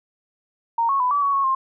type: tone with pitch steps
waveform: sine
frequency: 926 / 1100 / 998 / 1150 / 1121 / 1102 / 1060 Hz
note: A#5 / C#6 / B5 / D6 / C#6 / C#6 / C6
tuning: -12 / -14 / +18 / -37 / +19 / -11 / +22 cents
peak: -17 dBFS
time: 0.78-1.55 s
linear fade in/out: 5 ms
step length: 110 ms
effects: none